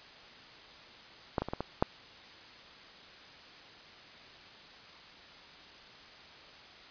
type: clicks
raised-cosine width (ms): 1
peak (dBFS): -14 / -18 / -23 / -19 / -19 / -10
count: 6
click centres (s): 1.382 / 1.42 / 1.486 / 1.535 / 1.606 / 1.825
effects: white hiss -52 dBFS RMS until 6.9 s + resampled to 11025 Hz